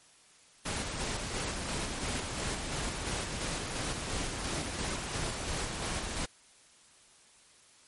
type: noise with tremolo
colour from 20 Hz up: pink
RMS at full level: -34 dBFS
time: 0.65-6.26 s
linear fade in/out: 10 ms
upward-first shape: square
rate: 2.9 Hz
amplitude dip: 30%
effects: white hiss -60 dBFS RMS until 7.87 s + MP3 48 kbps